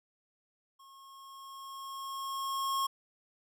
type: tone with level ramp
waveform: square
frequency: 1085 Hz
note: C#6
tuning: 37 cents flat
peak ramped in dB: -55 to -29 dBFS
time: 0.79-2.87 s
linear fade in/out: 10 ms
effects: none